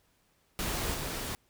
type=noise with level steps; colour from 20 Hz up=pink; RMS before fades=-33 / -36 dBFS; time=0.59-1.35 s; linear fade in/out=0 ms; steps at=0.94 s; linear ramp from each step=5 ms; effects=pink hiss -70 dBFS RMS until 1.49 s